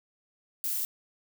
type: noise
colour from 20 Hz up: violet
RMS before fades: -31 dBFS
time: 0.64-0.85 s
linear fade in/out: 0 ms
effects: none